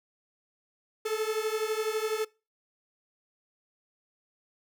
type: beating tone pair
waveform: 45% pulse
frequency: 430 / 442 Hz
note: A4 / A4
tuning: -40 / +8 cents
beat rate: 12 Hz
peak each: -31 dBFS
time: 1.05-2.25 s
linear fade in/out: 10 ms
effects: noise-tail reverb RT60 0.3 s tail -23 dB re dry